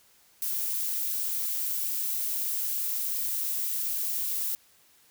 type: noise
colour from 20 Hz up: violet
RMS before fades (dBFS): -30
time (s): 0.42-4.55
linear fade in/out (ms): 0
effects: white hiss -61 dBFS RMS until 5.1 s